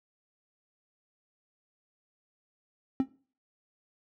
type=tone with exponential decay; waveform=triangle; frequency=265.1 Hz; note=C4; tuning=23 cents sharp; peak=-17 dBFS; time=3-3.08 s; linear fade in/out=1 ms; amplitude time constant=17 ms; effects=noise-tail reverb RT60 0.4 s tail -20 dB re dry + high-pass 60 Hz 12 dB/octave